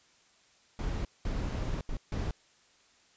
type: noise bursts at uneven times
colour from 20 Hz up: brown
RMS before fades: -33 dBFS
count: 4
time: 0.79-1.05 / 1.25-1.81 / 1.89-1.97 / 2.12-2.31 s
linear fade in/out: 2 ms
effects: white hiss -64 dBFS RMS until 3.16 s + resampled to 16000 Hz